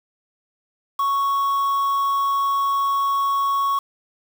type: tone with quantisation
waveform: triangle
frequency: 1108.7 Hz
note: C#6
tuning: in tune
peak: -16 dBFS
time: 0.99-3.79 s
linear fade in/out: 5 ms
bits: 6
effects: none